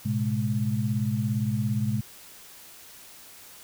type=tone cluster; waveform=sine; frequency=110.6 / 128 / 209.8 Hz; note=A2 / C3 / G#3; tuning=+9 / -38 / +18 cents; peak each=-28 dBFS; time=0.05-2.01 s; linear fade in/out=10 ms; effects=white hiss -48 dBFS RMS until 3.63 s